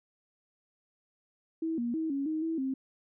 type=tone with pitch steps; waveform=sine; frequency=324.4 / 237.6 / 320.1 / 277.3 / 313.6 / 325.5 / 265.4 Hz; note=E4 / A#3 / D#4 / C#4 / D#4 / E4 / C4; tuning=-28 / +33 / +49 / +1 / +14 / -22 / +25 cents; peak=-29 dBFS; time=1.62-2.74 s; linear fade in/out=5 ms; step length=160 ms; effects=none